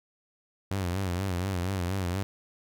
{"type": "tone with vibrato", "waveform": "sawtooth", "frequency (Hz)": 92.5, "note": "F#2", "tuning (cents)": 0, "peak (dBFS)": -24, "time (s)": [0.71, 2.23], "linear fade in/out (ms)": 0, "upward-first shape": "sine", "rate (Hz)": 4.2, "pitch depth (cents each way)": 110, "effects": []}